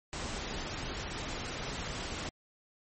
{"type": "noise", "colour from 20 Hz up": "pink", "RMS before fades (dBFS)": -38, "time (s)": [0.13, 2.29], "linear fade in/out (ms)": 0, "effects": ["MP3 32 kbps"]}